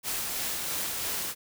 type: noise with tremolo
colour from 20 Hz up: white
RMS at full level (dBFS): -31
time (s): 0.03-1.35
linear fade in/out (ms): 50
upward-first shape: sine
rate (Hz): 3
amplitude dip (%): 25
effects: none